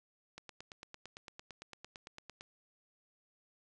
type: click train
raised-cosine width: 0.2 ms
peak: -30 dBFS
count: 19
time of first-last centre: 0.38-2.409 s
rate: 8.87 Hz
effects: resampled to 24000 Hz + 10-bit